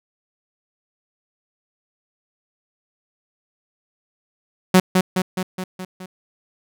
sawtooth tone with echo, 185 Hz, F#3, in tune, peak -5 dBFS, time 4.74-4.8 s, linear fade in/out 5 ms, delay 210 ms, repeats 6, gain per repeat -4 dB, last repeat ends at 6.06 s, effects none

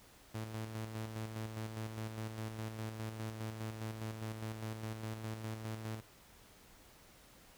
sawtooth tone with tremolo, 110 Hz, A2, in tune, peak -35 dBFS, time 0.34-6.01 s, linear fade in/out 10 ms, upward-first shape square, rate 4.9 Hz, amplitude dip 45%, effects pink hiss -61 dBFS RMS until 7.57 s

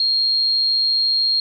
sine tone, 4238 Hz, C8, 21 cents sharp, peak -15 dBFS, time 0-1.4 s, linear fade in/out 2 ms, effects none

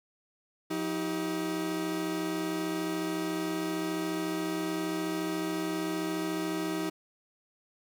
40% pulse tone cluster, 176.2 / 317.8 / 391.5 Hz, F3 / D#4 / G4, +16 / +37 / -2 cents, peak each -38 / -31 / -36 dBFS, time 0.7-6.9 s, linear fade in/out 10 ms, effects none

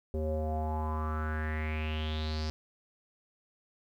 square tone with low-pass filter sweep, 77.7 Hz, D#2, 2 cents flat, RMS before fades -33 dBFS, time 0.14-2.5 s, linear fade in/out 0 ms, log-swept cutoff 460 to 5100 Hz, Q 6.2, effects 11-bit

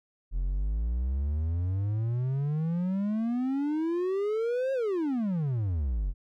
triangle exponential two-way sweep, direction up then down, 41.3 to 544 to 41.3 Hz, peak -24 dBFS, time 0.31-6.14 s, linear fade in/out 50 ms, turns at 4.73 s, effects none

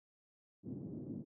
white band-pass noise, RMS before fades -45 dBFS, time 0.63-1.25 s, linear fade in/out 50 ms, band 120 to 300 Hz, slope 24 dB/octave, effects none

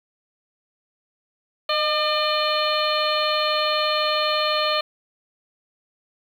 harmonic tone with a mistuned harmonic, 602 Hz, D5, 43 cents sharp, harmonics 1 / 2 / 3 / 4 / 5 / 6 / 7, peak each -24 / -24 / -32 / -30 / -28 / -31 / -27 dBFS, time 1.69-4.81 s, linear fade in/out 5 ms, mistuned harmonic 1, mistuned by +29 cents, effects 8-bit

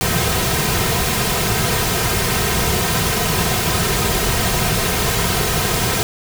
pink noise with comb filter, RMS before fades -18 dBFS, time 0.01-6.03 s, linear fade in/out 0 ms, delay 3.5 ms, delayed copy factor -0.65, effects none

